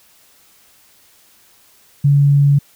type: tone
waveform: sine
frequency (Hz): 142.1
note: C#3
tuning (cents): +43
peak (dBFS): -8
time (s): 2.04-2.59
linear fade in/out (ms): 10
effects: white hiss -51 dBFS RMS until 2.75 s